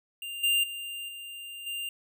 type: tone with level steps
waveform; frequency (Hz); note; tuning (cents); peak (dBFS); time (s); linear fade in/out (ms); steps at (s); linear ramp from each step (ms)
square; 2794; F7; 0; -36 / -23 / -36 / -40 / -33; 0.22-1.89; 2; 0.43 / 0.63 / 1.08 / 1.66; 10
effects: none